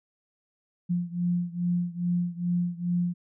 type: beating tone pair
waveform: sine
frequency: 174.61 / 177.01 Hz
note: F3 / F3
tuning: 0 / +24 cents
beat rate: 2.4 Hz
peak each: -27 / -29 dBFS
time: 0.89-3.14 s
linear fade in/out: 20 ms
effects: none